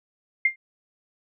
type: tone with exponential decay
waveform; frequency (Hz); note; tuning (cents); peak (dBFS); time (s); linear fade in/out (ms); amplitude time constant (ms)
sine; 2110; C7; +14; -13; 0.45-0.56; 5; 23
effects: none